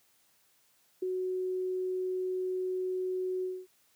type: tone with ADSR envelope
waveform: sine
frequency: 370 Hz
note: F#4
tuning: in tune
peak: -27 dBFS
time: 1.02-3.67 s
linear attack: 8 ms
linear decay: 7 ms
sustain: -3 dB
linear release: 240 ms
effects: white hiss -68 dBFS RMS until 3.95 s + high-pass 80 Hz 12 dB/octave